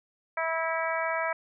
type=harmonic tone; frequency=325.9 Hz; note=E4; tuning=20 cents flat; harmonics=2 / 3 / 4 / 5 / 6 / 7; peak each=-31 / -33 / -34 / -35 / -36 / -36 dBFS; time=0.37-1.33 s; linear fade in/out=5 ms; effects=none